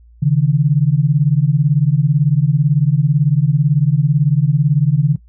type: beating tone pair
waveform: sine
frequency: 137.3 / 155.3 Hz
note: C#3 / D#3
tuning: -16 / -3 cents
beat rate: 18 Hz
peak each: -13 dBFS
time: 0.22-5.16 s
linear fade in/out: 10 ms
effects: noise-tail reverb RT60 0.1 s tail -19 dB re dry + added 58 Hz sine -42 dBFS peak until 5.28 s